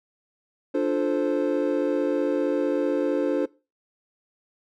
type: chord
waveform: triangle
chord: D minor seventh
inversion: none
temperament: equal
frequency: 293.7 / 349.2 / 440 / 523.3 Hz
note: D4 / F4 / A4 / C5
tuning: 0 / 0 / 0 / 0 cents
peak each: -23 / -26 / -26 / -25 dBFS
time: 0.74-3.46 s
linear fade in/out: 10 ms
effects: noise-tail reverb RT60 0.3 s tail -21 dB re dry